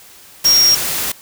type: tone in noise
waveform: sine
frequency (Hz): 5588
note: F8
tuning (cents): 0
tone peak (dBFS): -8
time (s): 0.45-0.75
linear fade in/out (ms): 5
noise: white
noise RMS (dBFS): -20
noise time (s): 0.44-1.12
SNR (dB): +9
effects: white hiss -42 dBFS RMS until 1.21 s